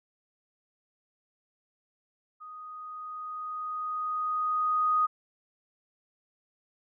sine tone with level ramp, 1244.5 Hz, D#6, in tune, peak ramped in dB -42 to -21 dBFS, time 2.4-5.07 s, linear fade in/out 20 ms, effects none

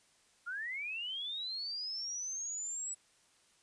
sine linear sweep, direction up, 1364 to 7902 Hz, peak -37 dBFS, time 0.46-2.95 s, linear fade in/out 20 ms, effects white hiss -68 dBFS RMS until 3.62 s + resampled to 22050 Hz

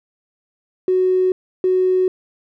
triangle tone pair in turn, 370.3 / 370.3 Hz, F#4 / F#4, +1 / +1 cents, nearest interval unison, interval 0 cents, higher neither, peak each -9 dBFS, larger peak neither, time 0.88-1.32 / 1.64-2.08 s, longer neither, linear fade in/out 2 ms, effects tanh soft clip ceiling -11 dBFS

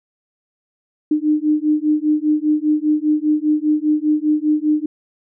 sine beating tone pair, 301.2 / 306.2 Hz, D4 / D#4, +44 / -28 cents, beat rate 5 Hz, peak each -17 dBFS, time 1.11-4.86 s, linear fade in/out 5 ms, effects none

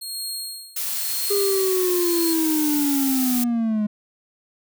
20% pulse tone with tremolo, 4261 Hz, C8, 31 cents sharp, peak -21 dBFS, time 0.01-2.34 s, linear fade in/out 10 ms, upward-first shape sine, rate 0.95 Hz, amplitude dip 90%
blue noise, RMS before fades -26 dBFS, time 0.76-3.44 s, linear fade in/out 5 ms
triangle linear sweep, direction down, 407.3 to 207.7 Hz, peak -17 dBFS, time 1.3-3.87 s, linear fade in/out 10 ms
effects none

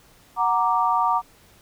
sine chord, Gb augmented, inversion none, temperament equal, 740 / 932.3 / 1174.7 Hz, Gb5 / Bb5 / D6, 0 / 0 / 0 cents, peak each -24 / -21 / -22 dBFS, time 0.36-1.22 s, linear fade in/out 50 ms, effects pink hiss -54 dBFS RMS until 1.61 s

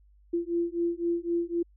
sine beating tone pair, 340 / 343.9 Hz, F4 / F4, -46 / -27 cents, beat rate 3.9 Hz, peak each -29 dBFS, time 0.33-1.63 s, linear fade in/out 10 ms, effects added 50 Hz sine -56 dBFS peak until 1.76 s

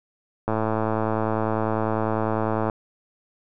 click train, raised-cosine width 1 ms, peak -10 dBFS, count 245, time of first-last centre 0.48-2.698 s, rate 110 Hz, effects none

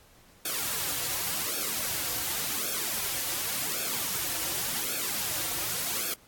white noise with flanger, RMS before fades -31 dBFS, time 0.45-6.14 s, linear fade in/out 5 ms, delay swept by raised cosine 1 to 4.9 ms, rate 0.89 Hz, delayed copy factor -0.85, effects pink hiss -58 dBFS RMS until 6.27 s + AAC 64 kbps

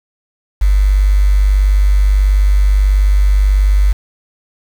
sine tone with quantisation, 49.23 Hz, G1, 8 cents sharp, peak -7 dBFS, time 0.61-3.93 s, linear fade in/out 10 ms, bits 5, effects none

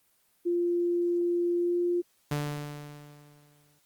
sine tone with pitch glide, 347.7 to 350.3 Hz, F4 to F4, -8 to +5 cents, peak -24 dBFS, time 0.45-2.02 s, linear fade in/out 20 ms, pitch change +13 cents, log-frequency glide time 1.57-1.77 s
sawtooth tone with exponential decay, 146.83 Hz, D3, in tune, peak -23 dBFS, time 2.31-3.79 s, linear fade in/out 5 ms, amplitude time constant 320 ms
effects white hiss -68 dBFS RMS until 3.85 s + Opus 24 kbps

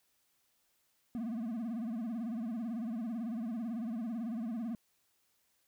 triangle tone with vibrato, 228.9 Hz, A#3, 31 cents flat, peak -33 dBFS, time 1.15-4.75 s, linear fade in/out 0 ms, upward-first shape sine, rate 18 Hz, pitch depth 140 cents each way, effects white hiss -75 dBFS RMS until 5.67 s

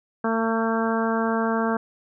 harmonic tone, 225.6 Hz, A3, 44 cents sharp, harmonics 1 / 2 / 3 / 4 / 5 / 6 / 7, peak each -24 / -27 / -29 / -30 / -31 / -32 / -32 dBFS, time 0.24-1.77 s, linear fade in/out 5 ms, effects none

